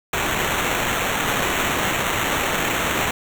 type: noise with sample-and-hold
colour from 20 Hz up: white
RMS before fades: -22 dBFS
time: 0.13-3.11 s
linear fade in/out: 5 ms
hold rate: 4900 Hz
effects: none